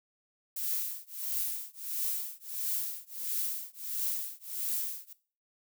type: noise with tremolo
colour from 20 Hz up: violet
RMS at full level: -31 dBFS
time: 0.56-5.13 s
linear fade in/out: 5 ms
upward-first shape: triangle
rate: 1.5 Hz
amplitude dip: 100%
effects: noise-tail reverb RT60 0.4 s tail -17 dB re dry